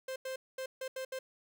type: tone bursts at uneven times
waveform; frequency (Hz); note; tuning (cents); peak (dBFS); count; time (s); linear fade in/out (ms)
45% pulse; 523.3; C5; 0; -37; 6; 0.08-0.16 / 0.25-0.36 / 0.58-0.66 / 0.81-0.88 / 0.96-1.05 / 1.12-1.19; 5
effects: none